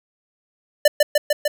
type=tone with echo; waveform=square; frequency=594 Hz; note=D5; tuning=20 cents sharp; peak=-9 dBFS; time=0.85-0.88 s; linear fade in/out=5 ms; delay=150 ms; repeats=4; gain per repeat=-2 dB; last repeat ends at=1.48 s; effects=none